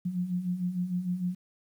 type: beating tone pair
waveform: sine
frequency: 174.61 / 181.21 Hz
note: F3 / F#3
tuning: 0 / -36 cents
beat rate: 6.6 Hz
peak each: -35 / -29 dBFS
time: 0.05-1.35 s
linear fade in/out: 10 ms
effects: 10-bit